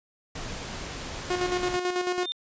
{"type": "noise", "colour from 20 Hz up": "pink", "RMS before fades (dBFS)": -36, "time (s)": [0.35, 1.77], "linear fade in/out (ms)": 5}
{"type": "tone with tremolo", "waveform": "sawtooth", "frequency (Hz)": 360, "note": "F#4", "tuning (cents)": -47, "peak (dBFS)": -20, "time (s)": [1.3, 2.26], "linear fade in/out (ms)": 5, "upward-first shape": "square", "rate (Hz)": 9.1, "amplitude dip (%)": 50}
{"type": "tone with exponential growth", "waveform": "sine", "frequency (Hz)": 3600, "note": "A7", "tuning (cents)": 39, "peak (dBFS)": -25, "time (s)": [2.04, 2.32], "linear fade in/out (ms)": 0, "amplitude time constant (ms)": 60}
{"effects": ["resampled to 16000 Hz"]}